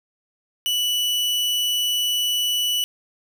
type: tone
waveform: 40% pulse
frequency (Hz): 2960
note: F#7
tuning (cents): 0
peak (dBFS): -19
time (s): 0.66-2.84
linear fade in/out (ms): 0
effects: none